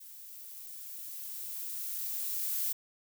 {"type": "noise with level ramp", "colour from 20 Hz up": "violet", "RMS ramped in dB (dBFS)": [-50, -32], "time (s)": [0, 2.73], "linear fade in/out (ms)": 10, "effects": []}